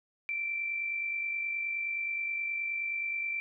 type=tone with amplitude modulation; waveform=sine; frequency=2345 Hz; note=D7; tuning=3 cents flat; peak=-29 dBFS; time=0.29-3.4 s; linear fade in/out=0 ms; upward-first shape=sine; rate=49.5 Hz; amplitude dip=40%; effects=none